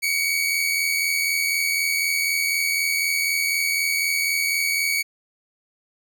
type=tone pair together; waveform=sawtooth; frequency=2183 / 2267 Hz; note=C#7 / C#7; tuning=-27 / +38 cents; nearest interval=minor second; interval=65 cents; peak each=-23 / -18 dBFS; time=0.02-5.03 s; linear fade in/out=20 ms; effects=none